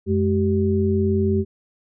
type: tone cluster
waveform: sine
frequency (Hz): 92 / 211 / 385.1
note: F#2 / G#3 / G4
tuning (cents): -9 / +28 / -31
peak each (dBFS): -21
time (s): 0.06-1.45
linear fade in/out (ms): 50
effects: none